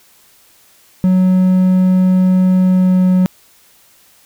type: tone with pitch glide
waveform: triangle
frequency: 185 to 183.93 Hz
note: F#3 to F#3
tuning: 0 to -10 cents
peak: -6 dBFS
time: 1.04-3.26 s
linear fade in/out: 0 ms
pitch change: -10 cents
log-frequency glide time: 2.59-3.08 s
effects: white hiss -49 dBFS RMS until 4.25 s